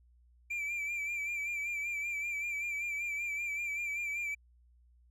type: tone with vibrato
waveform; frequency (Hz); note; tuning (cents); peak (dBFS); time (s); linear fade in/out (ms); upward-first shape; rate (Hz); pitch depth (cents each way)
triangle; 2349; D7; 0; -32; 0.5-4.35; 10; sine; 5.2; 46
effects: added 60 Hz sine -61 dBFS peak until 5.1 s